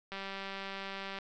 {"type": "click train", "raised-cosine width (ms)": 0.3, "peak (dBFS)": -25, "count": 209, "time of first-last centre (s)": [0.12, 1.187], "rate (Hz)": 195, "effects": ["resampled to 16000 Hz", "9-bit"]}